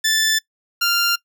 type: tone pair in turn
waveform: 15% pulse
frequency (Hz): 1758 / 1392.9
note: A6 / F6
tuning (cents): -2 / -5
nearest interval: major third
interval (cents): 403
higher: first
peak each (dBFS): -9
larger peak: neither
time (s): 0.04-0.39 / 0.81-1.16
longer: neither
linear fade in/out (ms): 10
effects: noise-tail reverb RT60 0.1 s tail -22 dB re dry